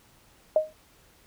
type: tone with exponential decay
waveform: sine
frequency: 622.3 Hz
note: D#5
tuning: in tune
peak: -14 dBFS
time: 0.56-0.73 s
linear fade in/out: 2 ms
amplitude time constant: 35 ms
effects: pink hiss -59 dBFS RMS until 1.26 s